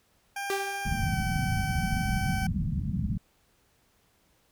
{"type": "tone with pitch glide", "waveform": "20% pulse", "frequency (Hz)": [798, 765.9], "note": ["G5", "G5"], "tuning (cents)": [31, -40], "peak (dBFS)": -27, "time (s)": [0.36, 2.47], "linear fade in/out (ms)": 5, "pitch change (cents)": -71, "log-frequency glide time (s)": [0.86, 1.16]}
{"type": "tone with exponential decay", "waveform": "sawtooth", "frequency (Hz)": 392, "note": "G4", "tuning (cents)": 0, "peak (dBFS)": -22, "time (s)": [0.5, 1.1], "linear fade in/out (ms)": 1, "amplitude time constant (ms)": 130}
{"type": "low-pass noise", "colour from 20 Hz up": "white", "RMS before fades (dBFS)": -29, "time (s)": [0.85, 3.18], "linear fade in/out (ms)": 10, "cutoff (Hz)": 210, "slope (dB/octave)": 48}
{"effects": ["pink hiss -67 dBFS RMS until 4.51 s"]}